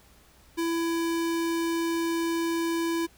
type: tone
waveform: square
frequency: 333.3 Hz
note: E4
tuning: 19 cents sharp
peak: -26 dBFS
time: 0.57-3.07 s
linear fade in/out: 20 ms
effects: added 60 Hz sine -60 dBFS peak until 3.17 s + pink hiss -58 dBFS RMS until 3.17 s